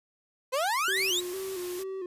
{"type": "exponential sweep", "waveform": "30% pulse", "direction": "up", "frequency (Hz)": [493.9, 4000], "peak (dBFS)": -23, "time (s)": [0.52, 1.21], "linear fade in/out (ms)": 20}
{"type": "tone with vibrato", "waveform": "triangle", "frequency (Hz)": 370, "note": "F#4", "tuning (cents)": 0, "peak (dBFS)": -31, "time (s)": [0.88, 2.06], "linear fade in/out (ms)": 2, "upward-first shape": "square", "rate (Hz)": 2.2, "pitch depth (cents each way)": 59}
{"type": "noise", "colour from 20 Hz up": "white", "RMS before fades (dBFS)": -42, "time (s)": [0.95, 1.84], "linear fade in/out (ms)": 20}
{"effects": ["resampled to 32000 Hz"]}